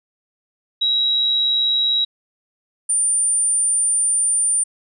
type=tone pair in turn; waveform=sine; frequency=3859 / 9178 Hz; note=B7 / D9; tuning=-41 / -41 cents; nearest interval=octave + minor third; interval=1500 cents; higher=second; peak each=-15 dBFS; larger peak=neither; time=0.81-2.05 / 2.89-4.64 s; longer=second; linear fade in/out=10 ms; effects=none